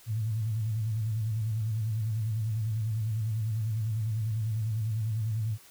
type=tone with vibrato; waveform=sine; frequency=110 Hz; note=A2; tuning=in tune; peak=-27 dBFS; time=0.06-5.58 s; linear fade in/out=50 ms; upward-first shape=square; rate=10 Hz; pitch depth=65 cents each way; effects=white hiss -55 dBFS RMS until 5.7 s